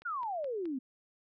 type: click train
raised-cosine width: 0.3 ms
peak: -37 dBFS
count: 4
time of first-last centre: 0.02-0.656 s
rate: 4.72 Hz
type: exponential sweep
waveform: sine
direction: down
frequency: 1480 to 246.9 Hz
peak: -33 dBFS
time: 0.05-0.79 s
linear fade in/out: 10 ms
effects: none